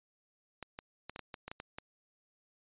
clicks, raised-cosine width 0.3 ms, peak -26 dBFS, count 10, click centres 0.627 / 0.789 / 1.096 / 1.161 / 1.193 / 1.342 / 1.48 / 1.515 / 1.601 / 1.785 s, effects resampled to 8000 Hz

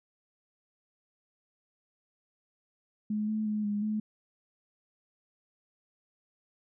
sine tone with pitch steps, 211.9 / 216.2 / 212 / 206.3 / 214.1 Hz, G#3 / A3 / G#3 / G#3 / A3, +35 / -30 / +36 / -11 / -47 cents, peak -28 dBFS, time 3.1-4 s, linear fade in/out 5 ms, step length 180 ms, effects none

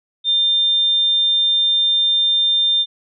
sine tone, 3600 Hz, A7, 39 cents sharp, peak -13 dBFS, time 0.24-2.86 s, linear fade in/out 50 ms, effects none

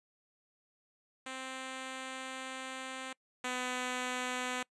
5% pulse tone pair in turn, 261.6 / 251.3 Hz, C4 / B3, 0 / +30 cents, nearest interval minor second, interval 70 cents, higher first, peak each -29 / -23 dBFS, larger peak second, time 1.26-3.13 / 3.44-4.63 s, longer first, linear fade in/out 5 ms, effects noise-tail reverb RT60 0.1 s tail -25 dB re dry + resampled to 24000 Hz

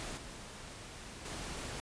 pink noise with level steps, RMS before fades -42 / -48 / -42 dBFS, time 0-1.8 s, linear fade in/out 0 ms, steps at 0.17 / 1.25 s, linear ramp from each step 5 ms, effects resampled to 22050 Hz

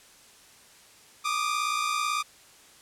sawtooth tone pair together, 1174.7 / 1232.8 Hz, D6 / D#6, 0 / -16 cents, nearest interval minor second, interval 84 cents, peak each -25 dBFS, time 1.24-2.23 s, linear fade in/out 20 ms, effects white hiss -54 dBFS RMS until 2.81 s + low-pass 10000 Hz 12 dB/octave

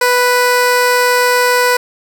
15% pulse tone, 493.9 Hz, B4, in tune, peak -3 dBFS, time 0.01-1.77 s, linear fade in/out 5 ms, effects none

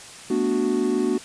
triangle chord, B minor seventh, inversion third, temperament equal, 220 / 246.9 / 293.7 / 370 Hz, A3 / B3 / D4 / F#4, 0 / 0 / 0 / 0 cents, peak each -26 / -23 / -24 / -21 dBFS, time 0.3-1.18 s, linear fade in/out 5 ms, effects white hiss -41 dBFS RMS until 1.24 s + resampled to 22050 Hz

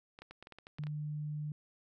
clicks, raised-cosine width 0.3 ms, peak -34 dBFS, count 11, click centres 0.189 / 0.22 / 0.31 / 0.426 / 0.471 / 0.523 / 0.586 / 0.669 / 0.785 / 0.837 / 0.869 s
sine tone, 150 Hz, D3, 37 cents sharp, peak -36 dBFS, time 0.79-1.52 s, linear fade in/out 2 ms
effects none

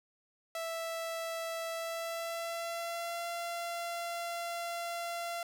sawtooth tone with pitch glide, 659.3 to 684.9 Hz, E5 to F5, 0 to -34 cents, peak -32 dBFS, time 0.55-5.43 s, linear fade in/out 2 ms, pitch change +66 cents, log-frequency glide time 1.72-3.27 s, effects none

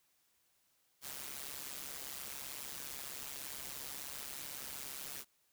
white noise with amplitude modulation, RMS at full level -42 dBFS, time 1.01-5.25 s, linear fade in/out 50 ms, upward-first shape sine, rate 138 Hz, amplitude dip 80%, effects white hiss -75 dBFS RMS until 5.52 s

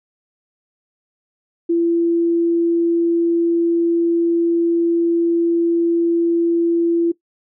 sine tone, 338 Hz, E4, 43 cents sharp, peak -13 dBFS, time 1.69-7.12 s, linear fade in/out 10 ms, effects noise-tail reverb RT60 0.1 s tail -18 dB re dry

